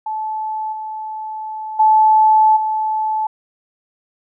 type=tone with level steps; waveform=sine; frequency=868 Hz; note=A5; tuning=24 cents flat; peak=-20 / -24 / -8 / -16 dBFS; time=0.06-3.27 s; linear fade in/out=5 ms; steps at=0.72 / 1.79 / 2.56 s; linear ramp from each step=10 ms; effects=none